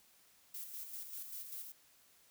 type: noise with tremolo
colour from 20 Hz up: violet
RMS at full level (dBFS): -45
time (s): 0.54-1.72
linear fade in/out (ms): 5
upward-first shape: square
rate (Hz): 5.1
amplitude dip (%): 45
effects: white hiss -67 dBFS RMS until 2.3 s